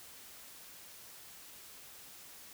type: silence
effects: white hiss -53 dBFS RMS until 2.53 s